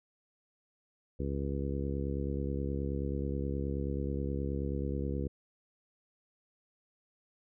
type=harmonic tone; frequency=69.4 Hz; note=C#2; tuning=3 cents sharp; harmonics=1 / 2 / 3 / 4 / 5 / 6 / 7; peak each=-35 / -38 / -40 / -41 / -42 / -43 / -43 dBFS; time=1.19-5.28 s; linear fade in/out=10 ms; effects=none